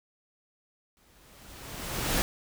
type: noise with exponential growth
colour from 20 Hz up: pink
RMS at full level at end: -25 dBFS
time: 0.97-2.22 s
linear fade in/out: 0 ms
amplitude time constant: 270 ms
effects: none